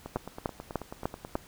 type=two click trains; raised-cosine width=1 ms; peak=-24 / -14 dBFS; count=13 / 5; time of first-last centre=0.06-1.357 / 0.16-1.354 s; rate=9.25 / 3.35 Hz; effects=pink hiss -54 dBFS RMS until 1.47 s